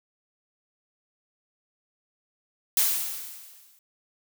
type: noise with exponential decay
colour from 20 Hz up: blue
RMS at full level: -20 dBFS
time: 2.77-3.79 s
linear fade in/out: 2 ms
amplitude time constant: 220 ms
effects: none